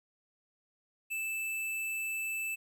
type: tone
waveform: square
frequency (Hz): 2637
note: E7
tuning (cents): 0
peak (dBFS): -34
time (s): 1.1-2.56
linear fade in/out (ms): 20
effects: 12-bit